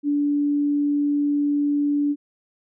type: tone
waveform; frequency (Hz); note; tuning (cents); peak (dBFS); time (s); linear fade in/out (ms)
sine; 289.7; D4; -24; -18; 0.03-2.16; 50
effects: none